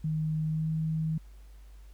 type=tone with pitch glide; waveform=sine; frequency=156.4 to 158.77 Hz; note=D#3 to D#3; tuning=+9 to +35 cents; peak=-27 dBFS; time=0.04-1.18 s; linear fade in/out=5 ms; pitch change=+26 cents; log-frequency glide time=0.46-0.68 s; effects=added 50 Hz sine -47 dBFS peak until 1.93 s + pink hiss -65 dBFS RMS until 1.93 s